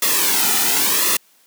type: noise with flanger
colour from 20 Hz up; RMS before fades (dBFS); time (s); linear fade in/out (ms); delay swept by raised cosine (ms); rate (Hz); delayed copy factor
white; -17; 0.02-1.17; 5; 1.3 to 1.85; 0.93; -0.75
effects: white hiss -55 dBFS RMS until 1.46 s + high-pass 200 Hz 12 dB/octave